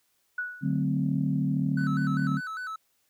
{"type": "tone with exponential decay", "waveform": "sine", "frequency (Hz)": 1472, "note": "F#6", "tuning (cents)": -9, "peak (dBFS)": -26, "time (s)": [0.38, 0.84], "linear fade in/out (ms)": 5, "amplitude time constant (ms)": 100}
{"type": "chord", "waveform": "sine", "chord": "D dominant seventh", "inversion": "none", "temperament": "equal with one note detuned", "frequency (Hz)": [146.83, 186.61, 220, 261.6], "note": ["D3", "F#3", "A3", "C4"], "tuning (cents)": [0, 15, 0, 0], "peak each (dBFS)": [-27, -29, -33, -29], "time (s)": [0.61, 2.41], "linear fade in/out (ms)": 50}
{"type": "tone with vibrato", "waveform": "triangle", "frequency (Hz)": 1396.9, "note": "F6", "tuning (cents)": 0, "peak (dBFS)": -31, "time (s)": [1.77, 2.76], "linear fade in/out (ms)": 5, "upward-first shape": "square", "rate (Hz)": 5, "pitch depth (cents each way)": 120}
{"effects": ["tanh soft clip ceiling -13 dBFS", "white hiss -71 dBFS RMS until 3.09 s"]}